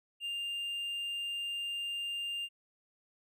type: tone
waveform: triangle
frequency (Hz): 2800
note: F7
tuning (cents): +4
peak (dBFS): -33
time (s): 0.2-2.49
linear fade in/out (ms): 50
effects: none

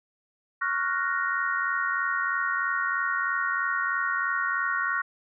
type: chord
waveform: sine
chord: Gb major seventh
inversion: second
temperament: equal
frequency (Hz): 1108.7 / 1396.9 / 1480 / 1864.7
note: Db6 / F6 / Gb6 / Bb6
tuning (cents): 0 / 0 / 0 / 0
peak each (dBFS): -30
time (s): 0.61-5.02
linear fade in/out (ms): 10
effects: none

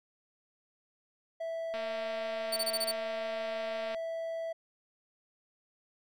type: tone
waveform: triangle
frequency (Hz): 658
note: E5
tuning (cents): -3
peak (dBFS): -32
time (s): 1.4-4.53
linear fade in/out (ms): 10
type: click train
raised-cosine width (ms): 0.3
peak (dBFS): -27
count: 504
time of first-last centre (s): 1.74-3.946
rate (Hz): 228
type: tone bursts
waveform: sawtooth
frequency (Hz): 4526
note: C#8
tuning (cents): +35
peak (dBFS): -27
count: 6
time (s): 2.52-2.917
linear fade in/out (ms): 10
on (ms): 47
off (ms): 23
effects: none

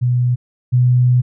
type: tone pair in turn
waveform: sine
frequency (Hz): 123.47 / 124.47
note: B2 / B2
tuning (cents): 0 / +14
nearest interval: unison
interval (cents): 14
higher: second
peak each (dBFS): -12 / -9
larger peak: second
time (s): 0.01-0.36 / 0.72-1.22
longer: second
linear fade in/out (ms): 20
effects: none

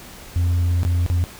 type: tone with dropouts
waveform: sine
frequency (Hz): 87.31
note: F2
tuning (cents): 0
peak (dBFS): -13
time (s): 0.36-1.24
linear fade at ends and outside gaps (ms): 0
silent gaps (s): 0.832-0.85 / 1.063-1.1
effects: tanh soft clip ceiling -15 dBFS + pink hiss -40 dBFS RMS until 1.39 s

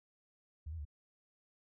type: tone with pitch steps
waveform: sine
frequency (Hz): 76 / 82.5 / 73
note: D#2 / E2 / D2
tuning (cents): -40 / +2 / -10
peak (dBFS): -40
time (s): 0.66-0.852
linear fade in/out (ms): 10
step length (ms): 64
effects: none

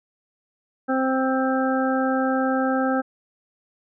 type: harmonic tone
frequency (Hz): 262.5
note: C4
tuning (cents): +6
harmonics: 1 / 2 / 3 / 5 / 6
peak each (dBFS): -22 / -25 / -27 / -29 / -30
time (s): 0.88-3.02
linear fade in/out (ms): 20
effects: none

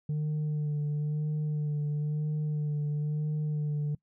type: tone with vibrato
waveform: sine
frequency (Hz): 150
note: D3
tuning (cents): +37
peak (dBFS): -25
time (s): 0.09-3.95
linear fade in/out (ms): 5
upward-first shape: sine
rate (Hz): 1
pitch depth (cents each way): 26
effects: noise-tail reverb RT60 0.1 s tail -24 dB re dry + tanh soft clip ceiling -27 dBFS

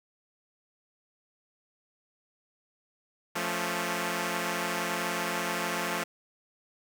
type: chord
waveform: 5% pulse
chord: F augmented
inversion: none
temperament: equal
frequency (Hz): 174.61 / 220 / 277.2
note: F3 / A3 / C#4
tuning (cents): 0 / 0 / 0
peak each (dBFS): -21 / -22 / -26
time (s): 3.35-6.04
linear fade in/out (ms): 10
effects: none

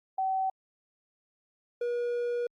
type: tone pair in turn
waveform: sine / triangle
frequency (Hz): 763 / 480.7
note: G5 / B4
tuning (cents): -47 / -47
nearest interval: minor sixth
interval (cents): 800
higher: first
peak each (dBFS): -26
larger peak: neither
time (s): 0.18-0.5 / 1.81-2.47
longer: second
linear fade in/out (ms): 5
effects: Opus 48 kbps

